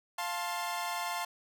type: chord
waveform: sawtooth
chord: F major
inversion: none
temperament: equal with one note detuned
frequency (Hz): 698.5 / 880 / 1058.1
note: F5 / A5 / C6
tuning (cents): 0 / 0 / +19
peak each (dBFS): -34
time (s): 0.18-1.25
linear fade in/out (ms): 5
effects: none